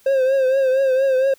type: tone with vibrato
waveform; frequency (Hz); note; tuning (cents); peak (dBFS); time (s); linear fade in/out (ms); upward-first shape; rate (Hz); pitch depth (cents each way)
triangle; 530; C5; +22; -12; 0.06-1.34; 5; triangle; 4.3; 68
effects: white hiss -54 dBFS RMS until 1.38 s